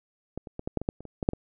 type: clicks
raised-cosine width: 2 ms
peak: -20 / -27 / -21 / -17 / -12 / -20 / -12 / -29 / -28 / -16 / -7 / -21 dBFS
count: 12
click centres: 0.376 / 0.472 / 0.594 / 0.675 / 0.773 / 0.816 / 0.889 / 1.006 / 1.053 / 1.228 / 1.289 / 1.334 s
effects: none